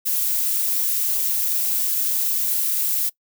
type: noise with amplitude modulation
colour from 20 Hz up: violet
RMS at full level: -19 dBFS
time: 0.05-3.1 s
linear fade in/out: 20 ms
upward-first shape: sine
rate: 224 Hz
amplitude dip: 55%
effects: noise-tail reverb RT60 0.1 s tail -22 dB re dry